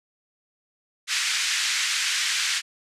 pink band-pass noise, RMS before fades -25 dBFS, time 1.07-2.62 s, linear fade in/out 50 ms, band 1700 to 7800 Hz, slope 24 dB/octave, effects resampled to 32000 Hz

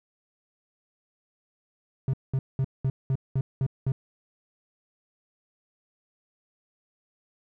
triangle tone bursts, 132.7 Hz, C3, 25 cents sharp, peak -20 dBFS, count 8, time 2.08-3.92 s, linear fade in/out 2 ms, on 55 ms, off 200 ms, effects none

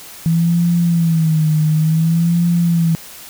sine tone with vibrato, 163 Hz, E3, 19 cents flat, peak -11 dBFS, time 0.26-2.95 s, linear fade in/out 0 ms, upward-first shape sine, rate 0.56 Hz, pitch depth 94 cents each way, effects white hiss -36 dBFS RMS until 3.29 s

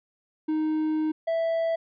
triangle tone pair in turn, 311.1 / 659.2 Hz, D#4 / E5, 0 / 0 cents, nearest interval octave + minor second, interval 1300 cents, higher second, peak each -21 dBFS, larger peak neither, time 0.48-1.12 / 1.27-1.76 s, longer first, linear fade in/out 10 ms, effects resampled to 11025 Hz

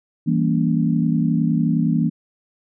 sine chord, E diminished seventh, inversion none, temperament equal with one note detuned, 164.81 / 196 / 233.1 / 284 Hz, E3 / G3 / Bb3 / Db4, 0 / 0 / 0 / +42 cents, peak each -19 / -25 / -20 / -24 dBFS, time 0.26-2.1 s, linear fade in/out 20 ms, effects none

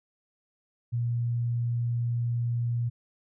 sine tone, 118.9 Hz, A#2, 35 cents sharp, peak -25 dBFS, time 0.92-2.9 s, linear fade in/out 20 ms, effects none

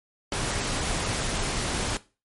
pink noise, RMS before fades -28 dBFS, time 0.32-1.97 s, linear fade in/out 2 ms, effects noise-tail reverb RT60 0.3 s tail -18 dB re dry + MP3 48 kbps

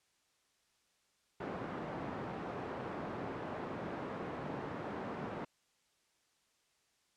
pink band-pass noise, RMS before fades -42 dBFS, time 1.4-5.45 s, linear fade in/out 5 ms, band 160 to 1200 Hz, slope 12 dB/octave, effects white hiss -75 dBFS RMS until 7.16 s + low-pass 8000 Hz 12 dB/octave

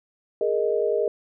sine chord, Ab suspended second, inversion none, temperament equal, 415.3 / 466.2 / 622.3 Hz, Ab4 / Bb4 / Eb5, 0 / 0 / 0 cents, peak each -24 / -24 / -26 dBFS, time 0.41-1.08 s, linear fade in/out 2 ms, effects none

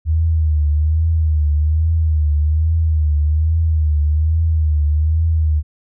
sine tone with vibrato, 77.78 Hz, D#2, in tune, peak -12 dBFS, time 0.05-5.63 s, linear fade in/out 50 ms, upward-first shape triangle, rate 1.2 Hz, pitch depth 93 cents each way, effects none

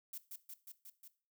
violet noise with echo, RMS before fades -45 dBFS, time 0.13-0.18 s, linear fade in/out 5 ms, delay 180 ms, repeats 5, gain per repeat -2 dB, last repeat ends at 1.08 s, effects noise-tail reverb RT60 0.4 s tail -17 dB re dry

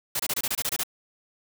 white noise bursts, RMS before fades -27 dBFS, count 10, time 0.15-0.835 s, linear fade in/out 5 ms, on 46 ms, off 25 ms, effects none

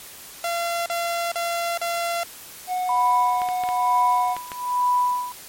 sawtooth tone bursts, 684 Hz, F5, 36 cents flat, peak -19 dBFS, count 4, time 0.44-2.234 s, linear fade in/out 2 ms, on 420 ms, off 38 ms
triangle tone, 732 Hz, F#5, 19 cents flat, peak -20 dBFS, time 2.67-4.37 s, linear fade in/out 50 ms
sine tone with tremolo, 987.8 Hz, B5, in tune, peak -16 dBFS, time 2.89-5.32 s, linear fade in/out 2 ms, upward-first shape sine, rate 1.1 Hz, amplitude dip 90%
clicks, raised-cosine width 0.3 ms, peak -16 dBFS, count 6, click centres 3.418 / 3.488 / 3.637 / 3.689 / 4.366 / 4.518 s
effects white hiss -41 dBFS RMS until 5.48 s + MP3 64 kbps

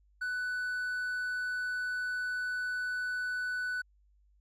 triangle tone, 1491 Hz, F#6, 13 cents sharp, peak -30 dBFS, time 0.21-3.82 s, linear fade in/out 10 ms, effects added 50 Hz sine -63 dBFS peak until 4.4 s

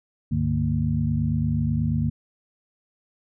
sine tone cluster, 70.8 / 100.6 / 149 / 229.1 Hz, C#2 / G2 / D3 / A#3, +37 / +45 / +25 / -30 cents, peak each -30 / -26 / -24 / -26 dBFS, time 0.31-2.1 s, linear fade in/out 10 ms, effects none

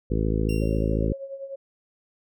harmonic tone, 54 Hz, A1, 32 cents flat, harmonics 1 / 2 / 3 / 4 / 5 / 6 / 7 / 8 / 9, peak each -25 / -28 / -30 / -31 / -32 / -33 / -33 / -34 / -35 dBFS, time 0.1-1.13 s, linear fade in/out 10 ms
sawtooth tone with exponential decay, 2757 Hz, F7, 23 cents flat, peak -32 dBFS, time 0.49-1.09 s, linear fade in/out 2 ms, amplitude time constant 130 ms
sine tone with tremolo, 546 Hz, C#5, 26 cents flat, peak -30 dBFS, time 0.61-1.56 s, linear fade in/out 10 ms, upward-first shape triangle, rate 10 Hz, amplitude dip 75%
effects none

